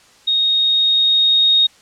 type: tone with level ramp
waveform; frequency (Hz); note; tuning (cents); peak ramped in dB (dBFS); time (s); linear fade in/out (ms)
sine; 3729; A#7; 0; -13 to -9; 0.27-1.67; 10
effects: white hiss -49 dBFS RMS until 1.81 s + low-pass 7000 Hz 12 dB/octave